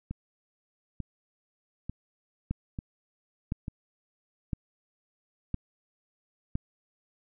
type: two click trains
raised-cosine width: 5 ms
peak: -22 / -17 dBFS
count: 5 / 5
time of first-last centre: 0.11-3.681 / 2.51-6.554 s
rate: 1.12 / 0.989 Hz
effects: none